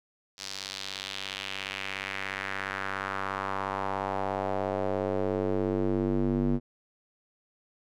square tone with band-pass filter sweep, 48.51 Hz, G1, 17 cents flat, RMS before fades -31 dBFS, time 0.37-6.6 s, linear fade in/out 50 ms, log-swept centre 5100 to 250 Hz, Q 2.1, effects none

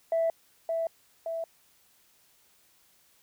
sine tone with echo, 659.3 Hz, E5, in tune, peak -22 dBFS, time 0.12-0.3 s, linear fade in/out 2 ms, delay 570 ms, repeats 2, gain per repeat -4 dB, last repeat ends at 1.44 s, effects tanh soft clip ceiling -20 dBFS + white hiss -64 dBFS RMS until 3.22 s

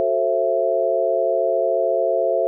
sine chord, F# half-diminished seventh, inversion none, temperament just, 370 / 444 / 532.8 / 666 Hz, F#4 / A4 / C5 / E5, 0 / +16 / +31 / +18 cents, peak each -26 / -24 / -21 / -20 dBFS, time 0-2.47 s, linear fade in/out 0 ms, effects none

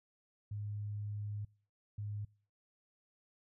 sine tone bursts at uneven times, 103.83 Hz, G#2, in tune, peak -38 dBFS, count 2, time 0.51-1.45 / 1.98-2.25 s, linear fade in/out 5 ms, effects noise-tail reverb RT60 0.5 s tail -26 dB re dry

